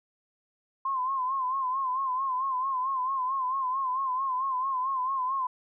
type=tone with vibrato; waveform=sine; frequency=1046.5 Hz; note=C6; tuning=in tune; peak=-26 dBFS; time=0.85-5.47 s; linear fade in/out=5 ms; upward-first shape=sine; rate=4.5 Hz; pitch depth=76 cents each way; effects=none